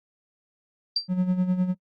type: tone with exponential decay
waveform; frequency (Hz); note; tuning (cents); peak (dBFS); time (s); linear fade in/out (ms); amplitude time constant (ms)
sine; 4699; D8; 0; -18; 0.96-1.08; 5; 26
type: tone with tremolo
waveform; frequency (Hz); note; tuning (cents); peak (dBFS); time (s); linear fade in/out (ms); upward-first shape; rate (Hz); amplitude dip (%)
triangle; 182.6; F#3; -23; -16; 1.08-1.75; 50; sine; 9.8; 65
effects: noise-tail reverb RT60 0.1 s tail -25 dB re dry + Opus 48 kbps